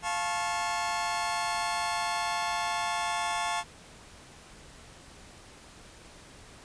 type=chord; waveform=sawtooth; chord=F augmented; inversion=none; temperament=just; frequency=698.5 / 873.1 / 1091.3 Hz; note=F5 / A5 / C#6; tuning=0 / -14 / -27 cents; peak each=-30 / -28 / -30 dBFS; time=0.02-3.64 s; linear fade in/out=50 ms; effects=pink hiss -51 dBFS RMS until 6.64 s + resampled to 22050 Hz